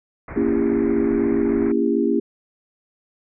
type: low-pass noise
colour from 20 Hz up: pink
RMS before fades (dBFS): -34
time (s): 0.28-1.72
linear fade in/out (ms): 2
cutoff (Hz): 2300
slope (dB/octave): 96
type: chord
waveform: sine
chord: A# diminished seventh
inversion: none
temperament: just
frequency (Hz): 233.1 / 279.7 / 335.6 / 402.8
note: A#3 / C#4 / E4 / G4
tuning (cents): 0 / +16 / +31 / +47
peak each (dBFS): -22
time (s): 0.36-2.2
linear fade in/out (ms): 5
effects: none